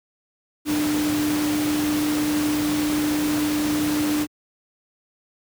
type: tone in noise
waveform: sine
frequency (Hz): 300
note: D4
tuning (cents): +37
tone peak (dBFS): -20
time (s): 0.65-4.27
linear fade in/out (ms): 50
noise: pink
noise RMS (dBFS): -28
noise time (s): 0.65-4.27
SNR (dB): +5
effects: high-pass 100 Hz 12 dB/octave